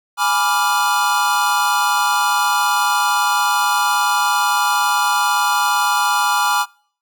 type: chord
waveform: square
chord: G# diminished seventh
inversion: none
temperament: equal with one note detuned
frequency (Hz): 830.6 / 982.1 / 1174.7 / 1396.9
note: G#5 / B5 / D6 / F6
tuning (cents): 0 / -10 / 0 / 0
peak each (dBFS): -21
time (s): 0.17-6.66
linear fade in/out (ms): 50
effects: noise-tail reverb RT60 0.5 s tail -24 dB re dry